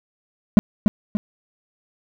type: tone with echo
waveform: triangle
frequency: 209.2 Hz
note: G#3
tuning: 13 cents sharp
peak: -3 dBFS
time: 0.57-0.59 s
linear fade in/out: 0 ms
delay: 290 ms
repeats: 2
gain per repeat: -6 dB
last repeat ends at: 1.17 s
effects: none